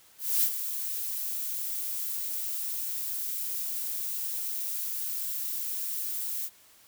violet noise with ADSR envelope, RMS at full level -23 dBFS, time 0.18-6.5 s, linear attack 250 ms, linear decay 67 ms, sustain -10 dB, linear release 52 ms, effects white hiss -58 dBFS RMS until 6.87 s

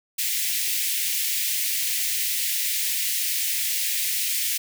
white high-pass noise, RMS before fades -25 dBFS, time 0.18-4.58 s, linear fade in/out 10 ms, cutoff 1900 Hz, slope 48 dB/octave, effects none

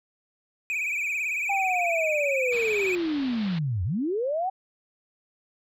triangle tone with vibrato, 2411 Hz, D7, 45 cents sharp, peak -24 dBFS, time 0.7-2.95 s, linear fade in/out 0 ms, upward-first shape triangle, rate 18 Hz, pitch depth 120 cents each way
sine linear two-way sweep, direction down then up, 805 to 82.41 to 778 Hz, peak -24 dBFS, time 1.49-4.5 s, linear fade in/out 10 ms, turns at 3.84 s
white low-pass noise, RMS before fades -41 dBFS, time 2.52-3.59 s, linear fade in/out 5 ms, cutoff 4300 Hz, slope 48 dB/octave
effects none

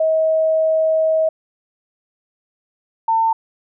sine tone pair in turn, 637 / 900.9 Hz, D#5 / A5, +41 / +41 cents, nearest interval tritone, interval 600 cents, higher second, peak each -13 dBFS, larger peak neither, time 0-1.29 / 3.08-3.33 s, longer first, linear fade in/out 5 ms, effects none

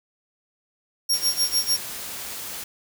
sawtooth tone with tremolo, 5570 Hz, F8, 5 cents flat, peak -15 dBFS, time 1.09-1.77 s, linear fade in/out 10 ms, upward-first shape sine, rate 6.7 Hz, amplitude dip 90%
white noise, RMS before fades -34 dBFS, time 1.13-2.64 s, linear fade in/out 5 ms
effects none

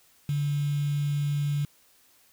sine tone with quantisation, 144.7 Hz, D3, 25 cents flat, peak -24 dBFS, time 0.29-1.65 s, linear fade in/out 2 ms, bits 7, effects white hiss -61 dBFS RMS until 2.32 s

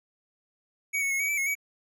square tone with pitch steps, 2255 / 2209 / 2174 / 2259 / 2317 / 2174 / 2268 Hz, C#7 / C#7 / C#7 / C#7 / D7 / C#7 / C#7, +29 / -7 / -34 / +32 / -24 / -34 / +39 cents, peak -26 dBFS, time 0.93-1.553 s, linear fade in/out 20 ms, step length 89 ms, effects none

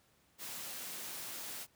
white high-pass noise, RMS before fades -44 dBFS, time 0.38-1.67 s, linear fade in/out 50 ms, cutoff 100 Hz, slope 48 dB/octave, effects pink hiss -70 dBFS RMS until 1.75 s + high-pass 60 Hz 12 dB/octave

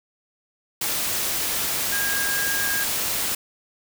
sine tone in noise, 1626 Hz, G#6, 37 cents flat, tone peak -25 dBFS, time 1.92-2.84 s, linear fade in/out 5 ms, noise white, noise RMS -25 dBFS, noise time 0.81-3.35 s, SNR -3 dB, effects none

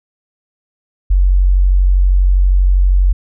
sine tone, 46.25 Hz, F#1, in tune, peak -7 dBFS, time 1.1-3.13 s, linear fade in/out 10 ms, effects none

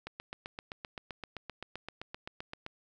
click train, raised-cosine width 0.3 ms, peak -24 dBFS, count 21, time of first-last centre 0.07-2.664 s, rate 7.71 Hz, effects none

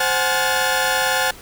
sawtooth tone cluster, 524 / 750 / 851 / 1426 / 1740 Hz, C5 / F#5 / G#5 / F6 / A6, +2 / +23 / +42 / +36 / -20 cents, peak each -20 dBFS, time 0-1.31 s, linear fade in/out 5 ms, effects pink hiss -41 dBFS RMS until 1.41 s

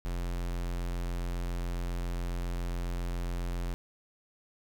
square tone, 43.65 Hz, F1, in tune, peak -32 dBFS, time 0.05-3.74 s, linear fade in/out 0 ms, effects 10-bit

